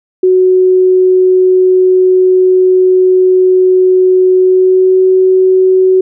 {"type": "tone with pitch glide", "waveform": "sine", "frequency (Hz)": [370.3, 374.2], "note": ["F#4", "F#4"], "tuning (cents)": [1, 20], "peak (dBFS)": -4, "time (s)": [0.23, 6.01], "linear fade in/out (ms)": 5, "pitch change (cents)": 19, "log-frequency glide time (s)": [4.35, 5.01], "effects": []}